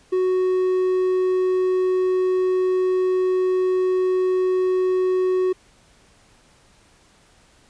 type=tone; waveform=triangle; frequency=370 Hz; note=F#4; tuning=in tune; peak=-15 dBFS; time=0.12-5.53 s; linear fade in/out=10 ms; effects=pink hiss -55 dBFS RMS until 7.69 s + resampled to 22050 Hz

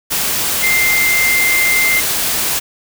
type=tone in noise; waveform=sine; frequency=2093 Hz; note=C7; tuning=in tune; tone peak=-12 dBFS; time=0.62-2.01 s; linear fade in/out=20 ms; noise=white; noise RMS=-17 dBFS; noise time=0.1-2.6 s; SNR=+2 dB; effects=none

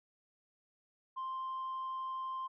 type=tone; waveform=sine; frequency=1048 Hz; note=C6; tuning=2 cents sharp; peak=-35 dBFS; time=1.16-2.48 s; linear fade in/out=20 ms; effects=tanh soft clip ceiling -35 dBFS

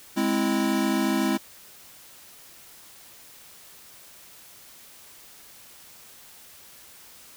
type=chord; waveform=square; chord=Ab augmented; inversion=none; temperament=equal; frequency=207.7 / 261.6 / 329.6 Hz; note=Ab3 / C4 / E4; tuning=0 / 0 / 0 cents; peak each=-27 dBFS; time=0.16-1.38 s; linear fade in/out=20 ms; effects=white hiss -49 dBFS RMS until 7.36 s

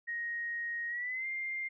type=tone with pitch glide; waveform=sine; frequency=1875 to 2105 Hz; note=A#6 to C7; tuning=+10 to +10 cents; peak=-34 dBFS; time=0.07-1.69 s; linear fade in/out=20 ms; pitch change=+200 cents; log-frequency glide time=0.88-1.27 s; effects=none

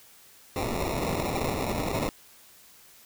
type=noise with sample-and-hold; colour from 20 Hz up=violet; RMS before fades=-29 dBFS; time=0.56-2.09 s; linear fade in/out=0 ms; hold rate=1575 Hz; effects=white hiss -54 dBFS RMS until 3.05 s

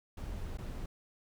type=noise with dropouts; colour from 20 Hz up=brown; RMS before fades=-40 dBFS; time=0.17-0.86 s; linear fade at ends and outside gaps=5 ms; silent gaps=0.574-0.584 s; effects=none

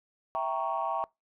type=chord; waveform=sine; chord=E diminished seventh; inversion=none; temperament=equal; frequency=659.3 / 784 / 932.3 / 1108.7 Hz; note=E5 / G5 / Bb5 / Db6; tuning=0 / 0 / 0 / 0 cents; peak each=-33 dBFS; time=0.35-1.04 s; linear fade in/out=0 ms; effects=noise-tail reverb RT60 0.2 s tail -24 dB re dry + tanh soft clip ceiling -20 dBFS

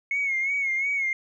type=tone with vibrato; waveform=sine; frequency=2183 Hz; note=C#7; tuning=27 cents flat; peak=-22 dBFS; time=0.11-1.13 s; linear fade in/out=2 ms; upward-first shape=sine; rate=2.8 Hz; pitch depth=65 cents each way; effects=tanh soft clip ceiling -18 dBFS

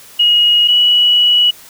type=tone pair in turn; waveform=sine; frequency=2888 / 2932 Hz; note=F#7 / F#7; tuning=-43 / -16 cents; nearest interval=unison; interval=27 cents; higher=second; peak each=-7 dBFS; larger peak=neither; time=0.19-0.68 / 0.68-1.51 s; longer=second; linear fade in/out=10 ms; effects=white hiss -39 dBFS RMS until 1.69 s

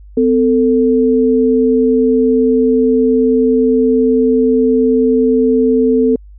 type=tone pair together; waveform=sine; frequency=255.3 / 445.3 Hz; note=C4 / A4; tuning=-42 / +21 cents; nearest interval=minor seventh; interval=963 cents; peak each=-11 dBFS; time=0.17-6.16 s; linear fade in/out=5 ms; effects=added 50 Hz sine -34 dBFS peak until 6.38 s

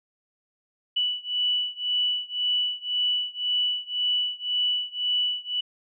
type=beating tone pair; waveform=sine; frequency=2960 / 2961.9 Hz; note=F#7 / F#7; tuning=0 / +1 cents; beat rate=1.9 Hz; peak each=-26 / -27 dBFS; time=0.96-5.61 s; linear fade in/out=10 ms; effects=none

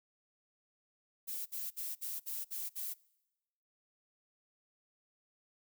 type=noise bursts; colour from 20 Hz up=violet; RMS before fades=-40 dBFS; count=7; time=1.27-2.942 s; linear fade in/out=20 ms; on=190 ms; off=57 ms; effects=noise-tail reverb RT60 1.0 s tail -24 dB re dry

